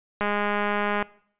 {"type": "click train", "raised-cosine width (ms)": 0.5, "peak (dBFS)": -11, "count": 169, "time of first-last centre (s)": [0.21, 1.026], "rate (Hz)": 206, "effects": ["noise-tail reverb RT60 0.6 s tail -21 dB re dry", "resampled to 8000 Hz"]}